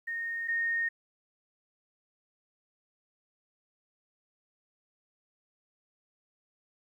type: tone pair in turn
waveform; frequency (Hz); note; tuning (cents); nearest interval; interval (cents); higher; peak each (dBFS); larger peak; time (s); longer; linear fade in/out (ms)
sine; 1847 / 1847; A#6 / A#6; -16 / -16; unison; 0; neither; -32 / -27; second; 0.07-0.48 / 0.48-0.89; neither; 10
effects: 11-bit